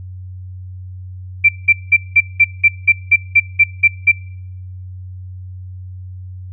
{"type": "tone bursts", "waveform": "sine", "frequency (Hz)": 2349, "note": "D7", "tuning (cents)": 0, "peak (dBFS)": -5, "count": 12, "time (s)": [1.44, 4.118], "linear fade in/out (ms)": 10, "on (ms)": 49, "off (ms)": 190, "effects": ["noise-tail reverb RT60 0.8 s tail -26 dB re dry", "added 92 Hz sine -28 dBFS peak until 6.52 s"]}